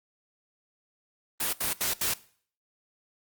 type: noise bursts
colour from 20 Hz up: white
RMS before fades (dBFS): -28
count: 4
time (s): 1.4-2.139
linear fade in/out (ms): 5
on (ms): 130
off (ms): 73
effects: noise-tail reverb RT60 0.5 s tail -19 dB re dry + Opus 32 kbps